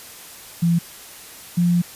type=tone pair in turn; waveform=sine; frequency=169.7 / 174.47 Hz; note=F3 / F3; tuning=-49 / -1 cents; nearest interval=unison; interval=48 cents; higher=second; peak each=-14 dBFS; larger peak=neither; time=0.62-0.79 / 1.57-1.82 s; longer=second; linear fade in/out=10 ms; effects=white hiss -40 dBFS RMS until 1.95 s + resampled to 32000 Hz